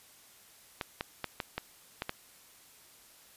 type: clicks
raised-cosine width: 0.3 ms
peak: -17 dBFS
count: 7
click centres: 0.812 / 1.009 / 1.243 / 1.402 / 1.58 / 2.021 / 2.094 s
effects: white hiss -58 dBFS RMS until 3.36 s + resampled to 32000 Hz